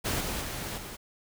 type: noise with level steps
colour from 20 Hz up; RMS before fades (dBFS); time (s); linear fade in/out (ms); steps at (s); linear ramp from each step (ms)
pink; -30 / -33 / -36 / -41; 0.04-0.97; 20; 0.2 / 0.41 / 0.77; 10
effects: none